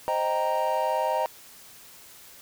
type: chord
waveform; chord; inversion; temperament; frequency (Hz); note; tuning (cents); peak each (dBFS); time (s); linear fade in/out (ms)
triangle; C minor seventh; none; equal; 523.3 / 622.3 / 784 / 932.3; C5 / Eb5 / G5 / Bb5; 0 / 0 / 0 / 0; -29 / -26 / -29 / -25; 0.08-1.26; 0
effects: white hiss -49 dBFS RMS until 2.41 s